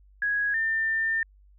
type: tone pair in turn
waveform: sine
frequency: 1661.2 / 1800.2 Hz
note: G#6 / A6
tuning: 0 / +39 cents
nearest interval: minor second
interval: 139 cents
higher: second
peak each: -23 dBFS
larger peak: neither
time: 0.22-0.54 / 0.54-1.23 s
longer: second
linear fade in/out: 2 ms
effects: added 49 Hz sine -53 dBFS peak until 1.58 s